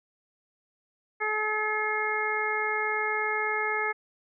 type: harmonic tone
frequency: 428.2 Hz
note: A4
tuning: 47 cents flat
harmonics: 1 / 2 / 3 / 4 / 5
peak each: -33 / -33 / -33 / -32 / -30 dBFS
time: 1.2-3.93 s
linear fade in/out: 20 ms
effects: none